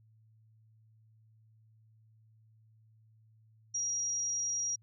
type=tone; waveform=sine; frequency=5710 Hz; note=F8; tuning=37 cents sharp; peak=-31 dBFS; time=3.74-4.76 s; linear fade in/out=10 ms; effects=added 110 Hz sine -61 dBFS peak until 4.82 s